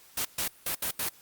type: noise bursts at uneven times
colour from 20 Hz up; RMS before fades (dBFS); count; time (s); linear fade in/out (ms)
white; -30; 5; 0.17-0.25 / 0.38-0.48 / 0.66-0.75 / 0.82-0.91 / 0.99-1.09; 5
effects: white hiss -56 dBFS RMS until 1.21 s + Opus 48 kbps